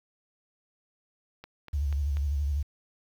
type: click train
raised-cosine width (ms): 0.3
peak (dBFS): -28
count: 4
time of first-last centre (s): 1.44-2.17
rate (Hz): 4.11
type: tone with vibrato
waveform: sine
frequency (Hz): 71.7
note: D2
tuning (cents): -41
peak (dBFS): -25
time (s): 1.73-2.63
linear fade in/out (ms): 10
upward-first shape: sine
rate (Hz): 12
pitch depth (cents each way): 89
effects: 9-bit